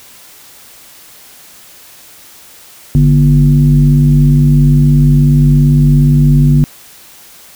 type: tone with frequency modulation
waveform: sine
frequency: 146.83 Hz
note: D3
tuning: in tune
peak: -4 dBFS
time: 2.95-6.64 s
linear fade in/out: 0 ms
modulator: 97.1 Hz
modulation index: 0.78
effects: white hiss -38 dBFS RMS until 7.55 s